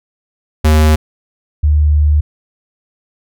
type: tone pair in turn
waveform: square / sine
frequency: 77.3 / 74.8 Hz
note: D#2 / D2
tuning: -11 / +32 cents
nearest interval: minor second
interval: 57 cents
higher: first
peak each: -7 dBFS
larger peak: neither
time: 0.64-0.96 / 1.63-2.21 s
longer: second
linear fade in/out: 10 ms
effects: none